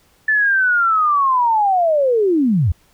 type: linear sweep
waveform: sine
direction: down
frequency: 1760 to 71.4 Hz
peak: -12 dBFS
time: 0.28-2.72 s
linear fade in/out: 5 ms
effects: pink hiss -56 dBFS RMS until 2.93 s